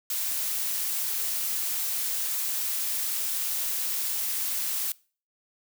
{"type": "noise", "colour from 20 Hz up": "blue", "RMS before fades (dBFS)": -29, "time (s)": [0.1, 4.92], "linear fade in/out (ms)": 2, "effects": ["noise-tail reverb RT60 0.4 s tail -23 dB re dry"]}